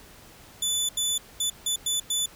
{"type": "tone bursts at uneven times", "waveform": "20% pulse", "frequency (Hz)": 3491, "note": "A7", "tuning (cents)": -14, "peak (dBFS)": -18, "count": 6, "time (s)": [[0.62, 0.89], [0.97, 1.18], [1.4, 1.5], [1.66, 1.76], [1.86, 2], [2.1, 2.26]], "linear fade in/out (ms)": 5, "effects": ["pink hiss -50 dBFS RMS until 2.35 s"]}